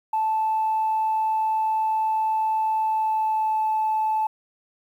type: tone with pitch glide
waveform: sine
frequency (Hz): 876 to 870.5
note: A5 to A5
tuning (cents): -8 to -19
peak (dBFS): -19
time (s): 0.13-4.27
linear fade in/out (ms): 5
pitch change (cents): -11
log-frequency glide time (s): 2.73-3.6
effects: tanh soft clip ceiling -16 dBFS + 9-bit